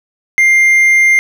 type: tone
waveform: triangle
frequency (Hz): 2100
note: C7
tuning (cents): +6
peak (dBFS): -4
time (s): 0.38-1.19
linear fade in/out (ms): 0
effects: none